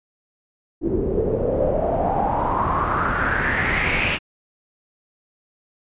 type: noise with low-pass filter sweep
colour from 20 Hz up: pink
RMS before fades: -21 dBFS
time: 0.81-4.19 s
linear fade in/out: 50 ms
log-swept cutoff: 340 to 2700 Hz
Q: 6.1
effects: resampled to 8000 Hz